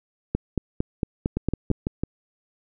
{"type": "two click trains", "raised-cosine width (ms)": 3, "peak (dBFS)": [-9, -11], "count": [7, 5], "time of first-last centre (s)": [[0.35, 1.714], [1.37, 2.036]], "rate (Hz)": [4.4, 6.01], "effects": []}